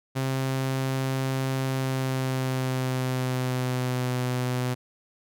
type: tone with pitch glide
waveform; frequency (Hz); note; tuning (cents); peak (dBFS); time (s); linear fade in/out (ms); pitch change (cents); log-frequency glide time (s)
sawtooth; 132.7 to 125.83; C3 to B2; +25 to +33; -21; 0.15-4.75; 20; -92; 1.61-4.16
effects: none